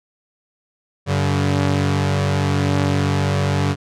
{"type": "tone pair together", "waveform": "sawtooth", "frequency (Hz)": [95.3, 142.52], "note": ["G2", "C#3"], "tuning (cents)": [-48, 48], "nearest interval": "perfect fifth", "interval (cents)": 696, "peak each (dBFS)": -15, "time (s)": [1.06, 3.76], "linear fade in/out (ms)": 50, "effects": ["low-pass 7000 Hz 12 dB/octave"]}